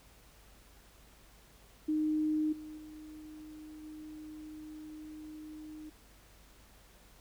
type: tone with level steps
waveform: sine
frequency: 307.9 Hz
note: D#4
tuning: 18 cents flat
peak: -28 / -43 / -46 / -44 dBFS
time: 1.88-5.9 s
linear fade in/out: 10 ms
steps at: 2.52 / 2.77 / 3.83 s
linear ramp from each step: 10 ms
effects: added 50 Hz sine -61 dBFS peak until 7.2 s + pink hiss -61 dBFS RMS until 7.2 s